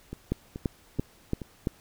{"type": "two click trains", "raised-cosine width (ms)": 3, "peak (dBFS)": [-13, -23], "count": [5, 4], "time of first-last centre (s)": [[0.32, 1.671], [0.13, 1.418]], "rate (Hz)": [2.96, 2.33], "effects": ["pink hiss -58 dBFS RMS until 1.8 s"]}